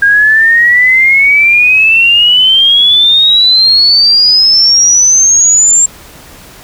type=exponential sweep; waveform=sine; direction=up; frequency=1612 to 7459 Hz; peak=-3 dBFS; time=0.02-5.86 s; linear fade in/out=5 ms; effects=pink hiss -34 dBFS RMS until 6.63 s